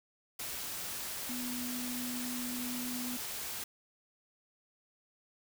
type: tone in noise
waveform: sine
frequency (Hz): 246.9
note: B3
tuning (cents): 0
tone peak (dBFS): -38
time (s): 1.29-3.17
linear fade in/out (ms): 5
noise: white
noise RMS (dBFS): -40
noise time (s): 0.39-3.64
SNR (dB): -1
effects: none